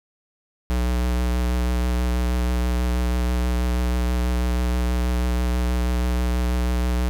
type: tone with vibrato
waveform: square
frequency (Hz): 61.1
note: B1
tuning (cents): -18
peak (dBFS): -20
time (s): 0.7-7.09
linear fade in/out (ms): 0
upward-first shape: triangle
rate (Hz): 6.2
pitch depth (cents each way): 23
effects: none